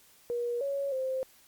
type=tone with pitch steps; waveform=sine; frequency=478.4 / 557 / 523 Hz; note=A#4 / C#5 / C5; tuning=+45 / +8 / -1 cents; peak=-29 dBFS; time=0.3-1.23 s; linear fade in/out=0 ms; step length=310 ms; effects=white hiss -60 dBFS RMS until 1.47 s + Opus 48 kbps